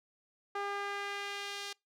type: tone with band-pass filter sweep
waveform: sawtooth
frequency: 402.7 Hz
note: G4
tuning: 47 cents sharp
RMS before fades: -39 dBFS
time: 0.55-1.73 s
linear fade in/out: 5 ms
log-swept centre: 1100 to 4200 Hz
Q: 1.1
effects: noise-tail reverb RT60 0.2 s tail -25 dB re dry